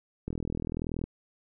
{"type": "click train", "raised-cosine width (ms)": 3, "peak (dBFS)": -20, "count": 32, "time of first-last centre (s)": [0.28, 1.04], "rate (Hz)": 40.8, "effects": []}